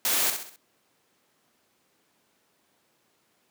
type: noise with echo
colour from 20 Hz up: white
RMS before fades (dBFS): -25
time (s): 0.05-0.3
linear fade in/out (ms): 0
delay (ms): 65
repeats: 4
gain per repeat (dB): -7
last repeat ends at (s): 0.56
effects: pink hiss -68 dBFS RMS until 3.5 s + high-pass 200 Hz 12 dB/octave